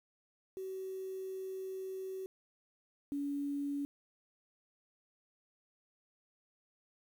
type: tone pair in turn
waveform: sine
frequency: 379.3 / 284.2 Hz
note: F#4 / C#4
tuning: +43 / +43 cents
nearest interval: perfect fourth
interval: 500 cents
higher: first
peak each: -39 / -34 dBFS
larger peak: second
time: 0.57-2.26 / 3.12-3.85 s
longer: first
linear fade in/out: 0 ms
effects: 10-bit

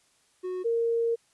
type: tone pair in turn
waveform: triangle / sine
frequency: 366.8 / 463 Hz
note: F#4 / A#4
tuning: -15 / -12 cents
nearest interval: major third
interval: 403 cents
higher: second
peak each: -28 / -23 dBFS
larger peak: second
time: 0.43-0.64 / 0.64-1.16 s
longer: second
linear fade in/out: 20 ms
effects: white hiss -66 dBFS RMS until 1.33 s + resampled to 24000 Hz

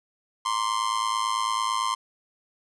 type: tone with amplitude modulation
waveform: 45% pulse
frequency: 1046.5 Hz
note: C6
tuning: in tune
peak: -20 dBFS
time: 0.45-1.95 s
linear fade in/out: 10 ms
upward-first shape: sine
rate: 109 Hz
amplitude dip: 85%
effects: resampled to 24000 Hz + 10-bit

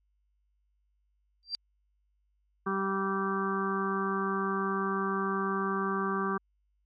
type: tone with exponential growth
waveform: sine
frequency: 4709 Hz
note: D8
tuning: 4 cents sharp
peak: -26 dBFS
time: 1.43-1.55 s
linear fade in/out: 0 ms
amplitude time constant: 24 ms
type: harmonic tone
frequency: 194.2 Hz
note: G3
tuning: 16 cents flat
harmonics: 1 / 2 / 4 / 5 / 6 / 7 / 8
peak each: -33 / -33 / -42 / -40 / -32 / -43 / -38 dBFS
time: 2.66-6.38 s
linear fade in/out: 10 ms
effects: added 50 Hz sine -70 dBFS peak until 6.85 s + MP3 48 kbps

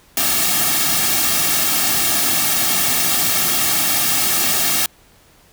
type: noise with comb filter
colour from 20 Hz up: white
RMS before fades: -17 dBFS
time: 0.17-4.86 s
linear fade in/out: 2 ms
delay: 2 ms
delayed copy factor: -0.75
effects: pink hiss -51 dBFS RMS until 5.52 s

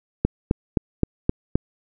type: click train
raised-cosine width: 3 ms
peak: -4 dBFS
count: 6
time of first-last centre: 0.25-1.555 s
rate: 3.83 Hz
effects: none

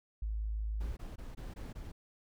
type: tone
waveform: sine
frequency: 53.4 Hz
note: G#1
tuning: 49 cents sharp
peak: -33 dBFS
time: 0.22-0.92 s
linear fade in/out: 5 ms
type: noise bursts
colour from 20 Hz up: brown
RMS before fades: -44 dBFS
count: 6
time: 0.8-1.92 s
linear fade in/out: 10 ms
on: 170 ms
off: 20 ms
effects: none

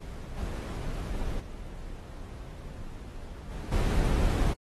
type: noise with level steps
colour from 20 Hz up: brown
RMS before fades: -39 / -33 / -41 / -36 / -25 dBFS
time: 0-4.54 s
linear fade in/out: 20 ms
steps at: 0.36 / 1.39 / 3.5 / 3.71 s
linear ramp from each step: 20 ms
effects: AAC 32 kbps

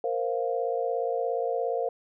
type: chord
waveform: sine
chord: Bb suspended second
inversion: none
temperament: equal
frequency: 466.2 / 523.3 / 698.5 Hz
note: Bb4 / C5 / F5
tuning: 0 / 0 / 0 cents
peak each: -29 / -30 / -31 dBFS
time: 0.04-1.89 s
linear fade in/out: 2 ms
effects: none

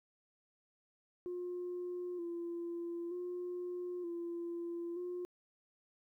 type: tone with vibrato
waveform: sine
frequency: 349.2 Hz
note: F4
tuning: in tune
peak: -37 dBFS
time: 1.26-5.25 s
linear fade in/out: 0 ms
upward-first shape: square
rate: 0.54 Hz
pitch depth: 36 cents each way
effects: tanh soft clip ceiling -35 dBFS + 13-bit

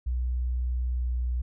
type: tone with pitch glide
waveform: sine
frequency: 61.74 to 61.21 Hz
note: B1 to B1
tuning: 0 to -15 cents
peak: -25 dBFS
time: 0.06-1.42 s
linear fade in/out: 10 ms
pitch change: -15 cents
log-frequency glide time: 0.95-1.06 s
effects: none

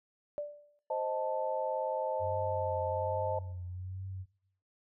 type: tone with exponential decay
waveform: sine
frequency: 587.3 Hz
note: D5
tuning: in tune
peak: -31 dBFS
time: 0.38-0.79 s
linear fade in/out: 0 ms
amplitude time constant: 87 ms
type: chord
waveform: sine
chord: A diminished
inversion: first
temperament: equal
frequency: 523.3 / 622.3 / 880 Hz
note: C5 / Eb5 / A5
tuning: 0 / 0 / 0 cents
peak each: -35 dBFS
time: 0.9-3.39 s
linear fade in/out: 5 ms
type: tone with vibrato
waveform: sine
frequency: 92.5 Hz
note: F#2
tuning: in tune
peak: -38 dBFS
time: 2.19-4.26 s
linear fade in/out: 50 ms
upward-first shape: triangle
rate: 1.2 Hz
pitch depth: 61 cents each way
effects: noise-tail reverb RT60 0.7 s tail -19 dB re dry

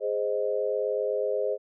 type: chord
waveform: sine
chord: Ab major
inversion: none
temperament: equal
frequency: 415.3 / 523.3 / 622.3 Hz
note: Ab4 / C5 / Eb5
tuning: 0 / 0 / 0 cents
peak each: -29 / -28 / -31 dBFS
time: 0-1.58 s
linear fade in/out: 50 ms
effects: none

